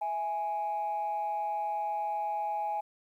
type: tone pair together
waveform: sine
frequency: 659.3 / 831.2 Hz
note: E5 / G#5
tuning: 0 / +1 cents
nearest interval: major third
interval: 401 cents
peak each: -37 / -29 dBFS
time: 0.01-2.81 s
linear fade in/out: 10 ms
effects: tanh soft clip ceiling -26 dBFS + 11-bit